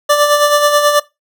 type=tone with tremolo; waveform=25% pulse; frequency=587.3 Hz; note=D5; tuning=in tune; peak=-3 dBFS; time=0.09-1 s; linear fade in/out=10 ms; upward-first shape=sine; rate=9.3 Hz; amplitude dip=50%; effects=noise-tail reverb RT60 0.2 s tail -19 dB re dry